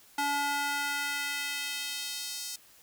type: tone with high-pass filter sweep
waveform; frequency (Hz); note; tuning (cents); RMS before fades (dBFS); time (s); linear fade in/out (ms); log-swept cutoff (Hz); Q
square; 286.1; D4; -45; -33; 0.18-2.56; 5; 720 to 5500; 1.3
effects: white hiss -58 dBFS RMS until 2.82 s